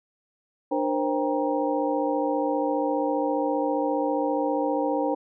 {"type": "tone cluster", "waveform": "sine", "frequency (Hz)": [298.2, 474.1, 529, 793, 940], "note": ["D4", "A#4", "C5", "G5", "A#5"], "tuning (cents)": [27, 29, 19, 20, 14], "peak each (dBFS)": [-27, -30, -27, -30, -32], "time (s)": [0.71, 5.15], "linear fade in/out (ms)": 10, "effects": []}